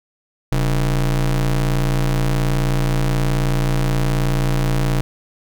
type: ring-modulated tone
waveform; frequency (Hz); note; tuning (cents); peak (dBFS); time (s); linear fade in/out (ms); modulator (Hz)
square; 81.4; E2; -21; -13; 0.52-5.01; 0; 52
effects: none